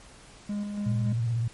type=tone with tremolo; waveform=triangle; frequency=205.5 Hz; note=G#3; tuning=18 cents flat; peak=-26 dBFS; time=0.49-1.13 s; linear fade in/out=5 ms; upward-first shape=square; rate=3.5 Hz; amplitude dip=35%
type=tone with vibrato; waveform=sine; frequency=116.54 Hz; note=A#2; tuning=in tune; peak=-24 dBFS; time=0.86-1.48 s; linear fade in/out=5 ms; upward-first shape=square; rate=16 Hz; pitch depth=48 cents each way
effects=pink hiss -51 dBFS RMS until 1.53 s + MP3 48 kbps